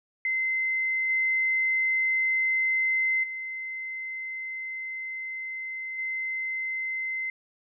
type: tone with level steps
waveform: sine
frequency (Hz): 2065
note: C7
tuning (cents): -23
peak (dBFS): -24 / -22 / -32 / -28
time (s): 0.25-7.3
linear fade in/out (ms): 2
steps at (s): 1.09 / 3.23 / 5.98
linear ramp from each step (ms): 10
effects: none